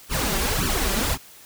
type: noise with flanger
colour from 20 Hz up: pink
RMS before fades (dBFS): -23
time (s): 0.09-1.18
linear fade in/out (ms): 50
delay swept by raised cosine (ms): 0.67 to 5.17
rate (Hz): 1.8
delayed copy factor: +1
effects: white hiss -47 dBFS RMS until 1.45 s